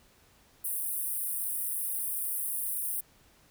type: high-pass noise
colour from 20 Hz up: pink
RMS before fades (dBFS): -33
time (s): 0.64-3.01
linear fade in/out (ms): 10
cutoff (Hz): 9000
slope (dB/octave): 96
effects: pink hiss -62 dBFS RMS until 3.5 s